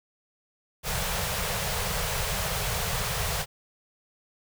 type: band-stop noise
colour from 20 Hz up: pink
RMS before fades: -29 dBFS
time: 0.83-3.46 s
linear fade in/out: 50 ms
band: 190 to 410 Hz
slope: 96 dB/octave
effects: none